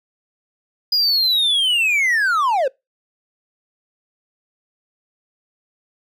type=linear sweep; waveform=triangle; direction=down; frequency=4951 to 493.9 Hz; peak=-13 dBFS; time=0.92-2.68 s; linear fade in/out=5 ms; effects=noise-tail reverb RT60 0.2 s tail -24 dB re dry